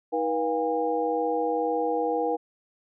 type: tone cluster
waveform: sine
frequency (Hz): 317.2 / 483.6 / 709 / 811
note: D#4 / B4 / F5 / G#5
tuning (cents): +33 / -36 / +26 / -41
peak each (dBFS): -31 / -26 / -32 / -29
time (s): 0.12-2.37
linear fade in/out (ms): 20
effects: none